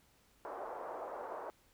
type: band-pass noise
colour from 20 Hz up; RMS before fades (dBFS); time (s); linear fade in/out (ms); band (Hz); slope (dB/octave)
pink; -44; 0.45-1.5; 0; 450 to 1100; 24
effects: pink hiss -69 dBFS RMS until 1.73 s